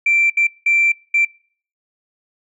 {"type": "tone bursts at uneven times", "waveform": "sine", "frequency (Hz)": 2349, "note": "D7", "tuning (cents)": 0, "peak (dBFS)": -11, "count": 4, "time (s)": [[0.06, 0.3], [0.37, 0.47], [0.66, 0.92], [1.14, 1.25]], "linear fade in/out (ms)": 5, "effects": ["noise-tail reverb RT60 0.5 s tail -24 dB re dry", "tanh soft clip ceiling -7 dBFS"]}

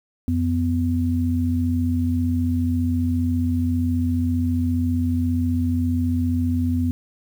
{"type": "tone pair together", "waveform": "sine", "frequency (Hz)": [88.37, 250.3], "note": ["F2", "B3"], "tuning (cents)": [21, 23], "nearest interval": "octave + tritone", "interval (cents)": 1802, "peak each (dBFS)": -21, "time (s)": [0.28, 6.91], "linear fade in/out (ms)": 0, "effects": ["8-bit"]}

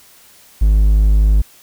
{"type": "tone", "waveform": "triangle", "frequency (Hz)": 51.91, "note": "G#1", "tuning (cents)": 0, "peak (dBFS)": -6, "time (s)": [0.61, 1.42], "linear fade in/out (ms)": 10, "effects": ["white hiss -46 dBFS RMS until 1.62 s"]}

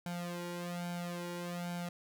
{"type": "tone with flanger", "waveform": "sawtooth", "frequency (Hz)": 174.61, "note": "F3", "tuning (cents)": 0, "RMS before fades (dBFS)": -40, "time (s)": [0.06, 1.89], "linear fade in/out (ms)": 2, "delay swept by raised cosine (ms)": [1.3, 2.11], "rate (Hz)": 1.2, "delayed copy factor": 0.9, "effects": []}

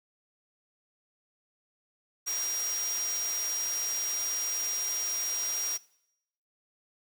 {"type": "tone in noise", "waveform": "sine", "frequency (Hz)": 5700, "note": "F8", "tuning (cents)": 34, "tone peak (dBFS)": -30, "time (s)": [2.26, 5.78], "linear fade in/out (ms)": 20, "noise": "white", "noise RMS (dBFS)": -38, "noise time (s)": [2.26, 5.78], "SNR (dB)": 5, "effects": ["noise-tail reverb RT60 0.8 s tail -22 dB re dry", "high-pass 400 Hz 12 dB/octave"]}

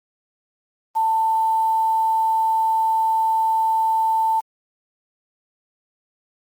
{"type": "tone with quantisation", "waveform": "sine", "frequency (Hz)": 890, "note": "A5", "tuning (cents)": 20, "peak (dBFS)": -16, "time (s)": [0.95, 4.41], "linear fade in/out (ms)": 20, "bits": 7, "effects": ["Opus 24 kbps"]}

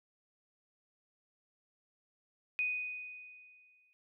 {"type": "tone with exponential decay", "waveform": "sine", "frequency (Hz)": 2489, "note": "D#7", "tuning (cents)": 0, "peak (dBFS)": -29, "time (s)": [2.59, 3.93], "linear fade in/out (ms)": 0, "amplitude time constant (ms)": 290, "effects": []}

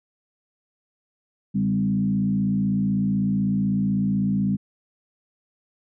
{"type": "tone with frequency modulation", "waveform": "sine", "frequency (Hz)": 196, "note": "G3", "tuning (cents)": 0, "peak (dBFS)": -19, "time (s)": [1.54, 4.57], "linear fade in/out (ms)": 20, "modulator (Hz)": 56, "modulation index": 0.87, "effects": []}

